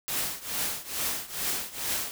white noise with tremolo, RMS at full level -28 dBFS, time 0.08-2.11 s, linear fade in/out 0 ms, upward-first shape triangle, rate 2.3 Hz, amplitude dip 90%, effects none

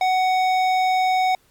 triangle tone with hard clipping, 745 Hz, F#5, 12 cents sharp, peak -18 dBFS, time 0.01-1.35 s, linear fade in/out 2 ms, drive 16 dB, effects pink hiss -59 dBFS RMS until 1.5 s + MP3 96 kbps

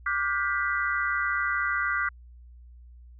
sine chord, G dominant seventh, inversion second, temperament equal with one note detuned, 1174.7 / 1427.9 / 1568 / 1975.5 Hz, D6 / F6 / G6 / B6, 0 / +38 / 0 / 0 cents, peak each -30 / -29 / -30 / -31 dBFS, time 0.06-2.09 s, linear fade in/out 5 ms, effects added 60 Hz sine -46 dBFS peak until 3.19 s

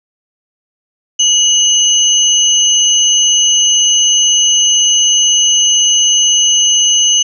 sine tone pair together, 2925 / 6198 Hz, F#7 / G8, -21 / -21 cents, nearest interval octave + minor second, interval 1300 cents, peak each -10 dBFS, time 1.19-7.23 s, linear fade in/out 10 ms, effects none

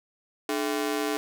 sawtooth ring-modulated tone, 362.9 Hz, F#4, 34 cents flat, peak -19 dBFS, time 0.49-1.17 s, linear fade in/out 0 ms, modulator 64.9 Hz, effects none

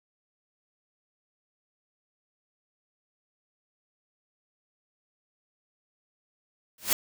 white noise with exponential growth, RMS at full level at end -19 dBFS, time 6.78-6.93 s, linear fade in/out 2 ms, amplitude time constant 31 ms, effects none

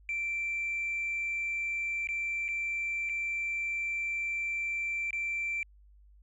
sine tone with dropouts, 2346 Hz, D7, 2 cents flat, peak -29 dBFS, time 0.09-5.63 s, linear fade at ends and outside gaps 1 ms, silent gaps 2.072-2.088 / 2.482-2.487 / 3.091-3.095 / 5.107-5.13 s, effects tanh soft clip ceiling -27 dBFS + added 50 Hz sine -55 dBFS peak until 6.22 s

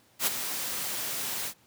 white noise with ADSR envelope, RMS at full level -24 dBFS, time 0.19-1.54 s, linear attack 76 ms, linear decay 21 ms, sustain -9 dB, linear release 77 ms, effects pink hiss -62 dBFS RMS until 1.66 s + high-pass 100 Hz 12 dB/octave

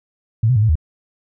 sine tone with pitch steps, 111.3 / 128 / 104.7 / 111 / 77.3 Hz, A2 / C3 / G#2 / A2 / D#2, +20 / -38 / +15 / +16 / -11 cents, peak -11 dBFS, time 0.43-0.755 s, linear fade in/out 5 ms, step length 65 ms, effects none

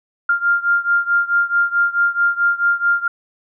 sine beating tone pair, 1396.9 / 1401.5 Hz, F6 / F6, 0 / +6 cents, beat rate 4.6 Hz, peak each -16 / -18 dBFS, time 0.29-3.08 s, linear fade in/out 5 ms, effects none

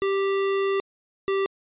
square tone pair in turn, 392 / 390.5 Hz, G4 / G4, 0 / -7 cents, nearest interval unison, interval 7 cents, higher first, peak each -22 dBFS, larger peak neither, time 0.02-0.8 / 1.28-1.46 s, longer first, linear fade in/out 0 ms, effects resampled to 8000 Hz

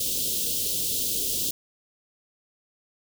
white band-stop noise, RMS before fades -27 dBFS, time 0-1.51 s, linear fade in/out 5 ms, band 530 to 3000 Hz, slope 48 dB/octave, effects none

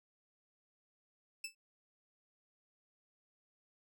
20% pulse tone with exponential decay, 2637 Hz, E7, in tune, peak -32 dBFS, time 1.44-1.55 s, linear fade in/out 5 ms, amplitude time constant 22 ms, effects none

